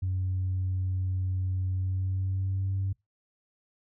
sine tone with pitch glide, 93 to 96.45 Hz, F#2 to G2, +9 to -28 cents, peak -25 dBFS, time 0.02-2.93 s, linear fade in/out 10 ms, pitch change +63 cents, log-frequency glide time 1.71-2.76 s, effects noise-tail reverb RT60 0.2 s tail -25 dB re dry + tanh soft clip ceiling -23 dBFS

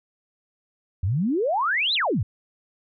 sine exponential two-way sweep, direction up then down, 82.5 to 4186 to 82.5 Hz, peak -20 dBFS, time 1.03-2.23 s, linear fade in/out 5 ms, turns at 1.94 s, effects none

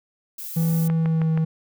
violet noise, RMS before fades -34 dBFS, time 0.38-0.88 s, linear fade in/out 5 ms
triangle tone with pitch glide, 164.6 to 160.01 Hz, E3 to D#3, -2 to +49 cents, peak -16 dBFS, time 0.56-1.45 s, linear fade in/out 10 ms, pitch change -49 cents, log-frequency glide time 0.74-1.31 s
click train, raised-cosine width 0.5 ms, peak -18 dBFS, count 4, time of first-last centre 0.9-1.375 s, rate 6.31 Hz
effects none

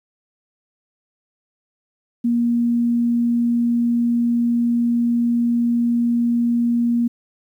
sine tone, 236.8 Hz, A#3, 27 cents sharp, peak -15 dBFS, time 2.24-7.08 s, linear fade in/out 10 ms, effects 9-bit

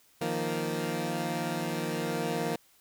15% pulse chord, Eb suspended second, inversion none, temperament equal, 155.56 / 174.61 / 233.1 Hz, Eb3 / F3 / Bb3, 0 / 0 / 0 cents, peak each -28 dBFS, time 0.21-2.56 s, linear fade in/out 5 ms, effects white hiss -63 dBFS RMS until 2.8 s

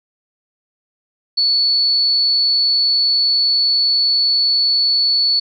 sine tone, 4435 Hz, C#8, in tune, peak -12 dBFS, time 1.37-5.4 s, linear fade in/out 10 ms, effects none

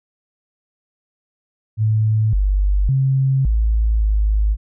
sine tone with pitch steps, 108.8 / 48.98 / 134.1 / 54.7 / 52.2 Hz, A2 / G1 / C3 / A1 / G#1, -19 / -1 / +43 / -9 / +10 cents, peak -13 dBFS, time 1.77-4.57 s, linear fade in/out 50 ms, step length 560 ms, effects none

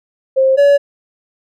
sine / triangle tone pair in turn, 530 / 568.4 Hz, C5 / C#5, +22 / +43 cents, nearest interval minor second, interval 121 cents, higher second, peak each -8 / -4 dBFS, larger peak second, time 0.36-0.57 / 0.57-0.78 s, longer neither, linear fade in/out 20 ms, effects none

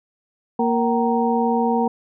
harmonic tone with a mistuned harmonic, 233.3 Hz, A#3, 2 cents sharp, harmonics 1 / 2 / 3 / 4, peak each -20 / -22 / -23 / -24 dBFS, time 0.59-1.88 s, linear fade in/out 5 ms, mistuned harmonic 3, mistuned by +150 cents, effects none

